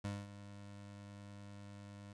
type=tone with ADSR envelope; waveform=25% pulse; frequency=101.1 Hz; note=G#2; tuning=46 cents flat; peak=-34 dBFS; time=0.04-2.13 s; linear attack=7 ms; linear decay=220 ms; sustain=-13 dB; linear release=4 ms; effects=resampled to 22050 Hz + 12-bit